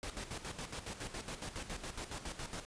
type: noise with tremolo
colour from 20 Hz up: pink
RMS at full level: -42 dBFS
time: 0.03-2.65 s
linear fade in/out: 0 ms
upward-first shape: square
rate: 7.2 Hz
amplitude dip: 65%
effects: resampled to 22050 Hz